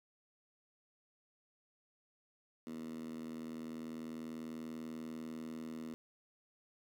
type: tone with high-pass filter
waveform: 10% pulse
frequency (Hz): 80.2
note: E2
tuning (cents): -47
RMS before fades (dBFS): -45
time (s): 2.67-5.94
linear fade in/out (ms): 0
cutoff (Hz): 240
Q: 4.5
effects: none